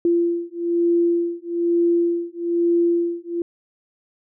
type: beating tone pair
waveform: sine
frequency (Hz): 342 / 343.1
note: F4 / F4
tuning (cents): -36 / -31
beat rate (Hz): 1.1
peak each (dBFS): -20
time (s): 0.05-3.42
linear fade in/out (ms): 2
effects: none